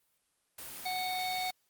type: noise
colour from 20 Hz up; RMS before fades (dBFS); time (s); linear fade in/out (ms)
white; -44; 0.58-1.51; 5
type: harmonic tone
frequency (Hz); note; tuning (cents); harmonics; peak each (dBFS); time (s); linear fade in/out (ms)
740; F#5; 0; 1 / 3 / 5 / 6; -34 / -39 / -41 / -42; 0.85-1.51; 10
effects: white hiss -75 dBFS RMS until 1.69 s + Opus 32 kbps